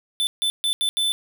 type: tone bursts at uneven times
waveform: square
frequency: 3520 Hz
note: A7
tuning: in tune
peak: -20 dBFS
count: 5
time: 0.2-0.27 / 0.42-0.5 / 0.64-0.73 / 0.81-0.89 / 0.97-1.12 s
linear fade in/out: 0 ms
effects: none